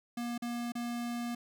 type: tone with dropouts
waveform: square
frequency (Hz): 238.3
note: A#3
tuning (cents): +38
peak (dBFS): -35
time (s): 0.17-1.35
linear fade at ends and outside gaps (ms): 5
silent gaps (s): 0.379-0.421 / 0.721-0.752
effects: none